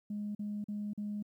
sine tone bursts, 207.7 Hz, G#3, in tune, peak -34 dBFS, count 4, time 0.1-1.226 s, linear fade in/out 5 ms, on 250 ms, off 42 ms, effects tanh soft clip ceiling -31 dBFS + 12-bit

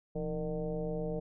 sine tone with frequency modulation, 315.9 Hz, D#4, 26 cents sharp, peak -32 dBFS, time 0.15-1.2 s, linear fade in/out 10 ms, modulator 146 Hz, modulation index 2, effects none

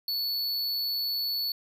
square tone, 4435 Hz, C#8, in tune, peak -28 dBFS, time 0.08-1.52 s, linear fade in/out 2 ms, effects none

